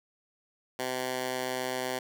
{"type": "tone with high-pass filter", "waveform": "10% pulse", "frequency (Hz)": 127.9, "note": "C3", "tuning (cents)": -39, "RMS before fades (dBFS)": -33, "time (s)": [0.79, 1.99], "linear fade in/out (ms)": 5, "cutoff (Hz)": 330, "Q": 0.51, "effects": []}